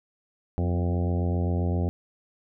harmonic tone with a mistuned harmonic, 87.7 Hz, F2, 8 cents sharp, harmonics 1 / 2 / 3 / 4 / 5 / 6 / 7 / 8 / 9, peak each -24 / -30 / -34 / -36 / -38 / -40 / -41 / -42 / -43 dBFS, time 0.58-1.89 s, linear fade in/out 0 ms, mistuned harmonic 3, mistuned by -49 cents, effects none

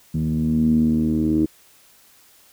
10% pulse tone with low-pass filter sweep, 78.3 Hz, D#2, 11 cents sharp, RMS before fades -19 dBFS, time 0.14-1.46 s, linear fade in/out 10 ms, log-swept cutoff 190 to 310 Hz, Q 6.8, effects white hiss -53 dBFS RMS until 2.52 s

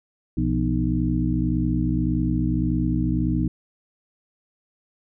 harmonic tone with a mistuned harmonic, 61.74 Hz, B1, in tune, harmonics 1 / 2 / 3 / 4 / 5, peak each -26 / -26 / -26 / -26 / -26 dBFS, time 0.37-3.48 s, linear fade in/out 5 ms, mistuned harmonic 3, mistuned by -120 cents, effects none

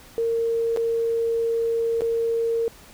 sine tone with dropouts, 460 Hz, A#4, 23 cents flat, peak -20 dBFS, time 0.18-2.68 s, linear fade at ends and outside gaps 0 ms, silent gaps 0.763-0.772 / 2.008-2.019 s, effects pink hiss -48 dBFS RMS until 2.93 s

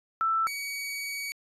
sine / sawtooth tone pair in turn, 1327 / 2259 Hz, E6 / C#7, +11 / +32 cents, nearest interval major sixth, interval 921 cents, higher second, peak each -23 / -29 dBFS, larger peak first, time 0.21-0.47 / 0.47-1.32 s, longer second, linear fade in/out 0 ms, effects resampled to 32000 Hz

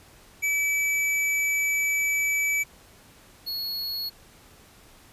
square tone pair in turn, 2300 / 4342 Hz, D7 / C#8, -37 / -37 cents, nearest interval major seventh, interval 1100 cents, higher second, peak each -23 / -29 dBFS, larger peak first, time 0.42-2.64 / 3.46-4.1 s, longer first, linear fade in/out 20 ms, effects pink hiss -53 dBFS RMS until 5.12 s + resampled to 32000 Hz

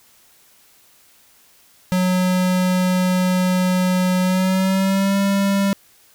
square tone with pitch glide, 183.2 to 197.49 Hz, F#3 to G3, -17 to +13 cents, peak -16 dBFS, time 1.92-5.73 s, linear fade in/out 0 ms, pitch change +130 cents, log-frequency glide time 4.21-5.17 s, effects white hiss -53 dBFS RMS until 6.14 s

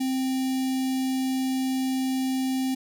square tone with notch filter, 261.6 Hz, C4, in tune, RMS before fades -26 dBFS, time 0-2.75 s, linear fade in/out 10 ms, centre 1300 Hz, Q 0.66, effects none

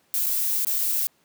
violet noise with dropouts, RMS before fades -24 dBFS, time 0.14-1.07 s, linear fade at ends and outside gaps 0 ms, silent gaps 0.262-0.266 / 0.648-0.669 / 0.784-0.788 s, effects pink hiss -64 dBFS RMS until 1.24 s + high-pass 150 Hz 12 dB/octave

